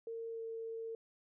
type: tone with pitch glide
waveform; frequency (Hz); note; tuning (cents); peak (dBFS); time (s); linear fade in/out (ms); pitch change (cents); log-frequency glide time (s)
sine; 456.6 to 452.7; A#4 to A4; -36 to +49; -40; 0.07-0.95; 2; -15; 0.32-0.41
effects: none